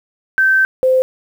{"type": "tone pair in turn", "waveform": "sine", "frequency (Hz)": [1550, 517.3], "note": ["G6", "C5"], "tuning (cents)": [-20, -20], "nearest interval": "octave + perfect fifth", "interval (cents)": 1900, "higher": "first", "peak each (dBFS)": -9, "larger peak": "neither", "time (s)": [[0.38, 0.65], [0.83, 1.02]], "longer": "first", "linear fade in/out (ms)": 0, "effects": ["7-bit"]}